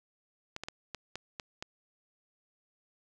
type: clicks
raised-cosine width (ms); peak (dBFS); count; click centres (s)
0.2; -21; 7; 0.564 / 0.636 / 0.685 / 0.947 / 1.156 / 1.398 / 1.625
effects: none